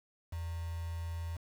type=tone with quantisation; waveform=sine; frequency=83.8 Hz; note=E2; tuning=29 cents sharp; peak=-36 dBFS; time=0.32-1.37 s; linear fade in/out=10 ms; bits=8; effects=none